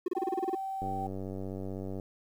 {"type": "tone bursts", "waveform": "triangle", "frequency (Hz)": 361, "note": "F#4", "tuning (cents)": -43, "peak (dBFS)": -25, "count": 10, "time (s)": [0.06, 0.55], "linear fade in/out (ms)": 5, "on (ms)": 22, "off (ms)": 30}
{"type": "tone", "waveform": "sine", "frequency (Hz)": 773, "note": "G5", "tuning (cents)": -24, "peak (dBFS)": -33, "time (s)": [0.15, 1.07], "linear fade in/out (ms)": 5}
{"type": "click train", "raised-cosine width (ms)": 2, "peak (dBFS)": -26, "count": 114, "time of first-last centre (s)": [0.82, 1.998], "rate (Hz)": 95.9}
{"effects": ["10-bit"]}